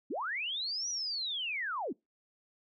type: linear two-way sweep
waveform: sine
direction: up then down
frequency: 199.7 to 5930 to 199.7 Hz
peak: -33 dBFS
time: 0.1-1.93 s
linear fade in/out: 10 ms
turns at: 0.89 s
effects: noise-tail reverb RT60 0.2 s tail -24 dB re dry